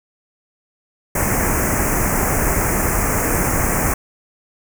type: band-stop noise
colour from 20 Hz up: pink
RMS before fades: -18 dBFS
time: 1.15-3.94 s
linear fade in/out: 5 ms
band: 2300 to 6100 Hz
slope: 48 dB/octave
effects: none